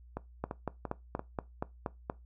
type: two click trains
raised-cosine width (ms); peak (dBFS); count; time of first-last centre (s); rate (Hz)
1; -22 / -19; 4 / 8; 0.17-1.194 / 0.44-2.099; 2.93 / 4.22
effects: noise-tail reverb RT60 0.2 s tail -19 dB re dry + added 60 Hz sine -52 dBFS peak until 2.25 s